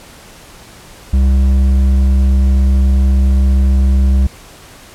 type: tone with hard clipping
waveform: triangle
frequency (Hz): 66.4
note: C2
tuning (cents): +26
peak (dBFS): -9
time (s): 1.13-4.27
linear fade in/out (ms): 5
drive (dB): 10
effects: pink hiss -38 dBFS RMS until 4.94 s + low-pass 12000 Hz 12 dB/octave